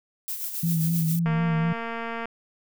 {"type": "noise with tremolo", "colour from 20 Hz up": "violet", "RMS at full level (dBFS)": -30, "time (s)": [0.28, 1.19], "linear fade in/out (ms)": 0, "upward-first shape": "sine", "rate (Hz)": 7.5, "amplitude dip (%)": 50}
{"type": "tone with vibrato", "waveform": "sine", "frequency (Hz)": 164.81, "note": "E3", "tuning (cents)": 0, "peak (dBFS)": -21, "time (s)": [0.63, 1.73], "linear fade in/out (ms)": 5, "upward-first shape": "sine", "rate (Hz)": 4, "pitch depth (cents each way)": 47}
{"type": "click train", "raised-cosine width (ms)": 0.5, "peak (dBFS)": -18, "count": 230, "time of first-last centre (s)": [1.26, 2.256], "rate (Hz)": 230}
{"effects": []}